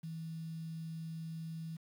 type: tone with quantisation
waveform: sine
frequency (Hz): 162.4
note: E3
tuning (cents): -26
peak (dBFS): -40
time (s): 0.03-1.77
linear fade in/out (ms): 10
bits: 10
effects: none